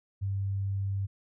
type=tone; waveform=sine; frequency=98.2 Hz; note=G2; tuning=4 cents sharp; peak=-28 dBFS; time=0.21-1.07 s; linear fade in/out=20 ms; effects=none